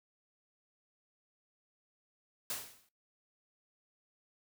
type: noise with exponential decay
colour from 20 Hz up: white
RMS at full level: -35 dBFS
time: 2.5-2.89 s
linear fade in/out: 2 ms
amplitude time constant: 84 ms
effects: noise-tail reverb RT60 0.2 s tail -19 dB re dry